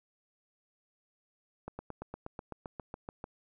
slowing click train, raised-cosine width 1 ms, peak -26 dBFS, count 13, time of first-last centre 1.68-3.241 s, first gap 110 ms, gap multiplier 1.03, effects none

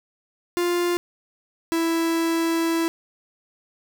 45% pulse tone pair in turn, 350 / 330.4 Hz, F4 / E4, +4 / +4 cents, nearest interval minor second, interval 100 cents, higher first, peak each -20 dBFS, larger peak neither, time 0.57-0.97 / 1.72-2.88 s, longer second, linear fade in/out 0 ms, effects none

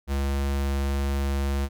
square tone, 69.3 Hz, C#2, in tune, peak -24 dBFS, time 0.07-1.69 s, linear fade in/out 50 ms, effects none

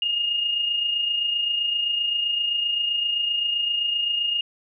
sine tone with amplitude modulation, 2843 Hz, F7, 30 cents sharp, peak -19 dBFS, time 0.02-4.41 s, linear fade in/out 2 ms, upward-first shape sine, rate 27.7 Hz, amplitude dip 45%, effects none

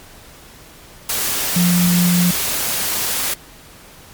sine tone in noise, 176 Hz, F3, 14 cents sharp, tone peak -12 dBFS, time 1.56-2.31 s, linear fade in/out 5 ms, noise white, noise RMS -20 dBFS, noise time 1.09-3.34 s, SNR +5 dB, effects pink hiss -42 dBFS RMS until 4.13 s + MP3 96 kbps

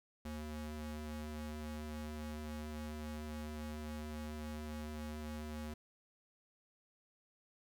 45% pulse ring-modulated tone, 152 Hz, D#3, 40 cents flat, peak -39 dBFS, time 0.25-5.74 s, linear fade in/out 5 ms, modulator 77.8 Hz, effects none

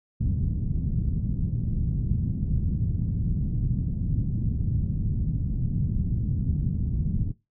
white low-pass noise, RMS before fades -26 dBFS, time 0.2-7.32 s, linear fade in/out 10 ms, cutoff 170 Hz, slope 24 dB/octave, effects noise-tail reverb RT60 0.2 s tail -17 dB re dry

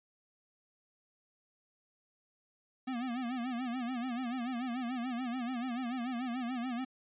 square tone with vibrato, 246.9 Hz, B3, in tune, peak -35 dBFS, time 2.87-6.85 s, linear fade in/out 10 ms, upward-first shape sine, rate 6.9 Hz, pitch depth 110 cents each way, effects resampled to 8000 Hz

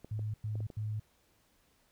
clicks, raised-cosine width 2 ms, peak -33 dBFS, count 5, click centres 0.046 / 0.193 / 0.555 / 0.605 / 0.702 s
sine tone bursts, 107.1 Hz, A2, 46 cents flat, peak -33 dBFS, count 3, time 0.11-0.998 s, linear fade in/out 5 ms, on 230 ms, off 99 ms
effects pink hiss -70 dBFS RMS until 1.91 s

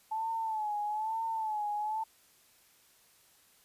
sine tone with vibrato, 867 Hz, A5, 26 cents flat, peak -31 dBFS, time 0.11-2.04 s, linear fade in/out 10 ms, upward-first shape sine, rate 1.1 Hz, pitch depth 74 cents each way, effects white hiss -64 dBFS RMS until 3.64 s + resampled to 32000 Hz

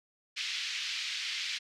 pink band-pass noise, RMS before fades -36 dBFS, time 0.36-1.59 s, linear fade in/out 20 ms, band 2200 to 5100 Hz, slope 24 dB/octave, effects none

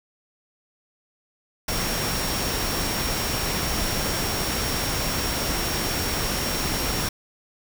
sine tone in noise, 5560 Hz, F8, 9 cents flat, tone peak -32 dBFS, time 1.68-7.09 s, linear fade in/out 5 ms, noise pink, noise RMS -26 dBFS, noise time 1.68-7.09 s, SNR -9 dB, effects none

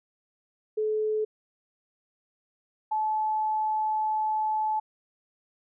sine tone pair in turn, 430.5 / 864 Hz, A4 / A5, -38 / -32 cents, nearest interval octave, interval 1206 cents, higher second, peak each -24 dBFS, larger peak neither, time 0.77-1.25 / 2.91-4.8 s, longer second, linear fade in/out 10 ms, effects none

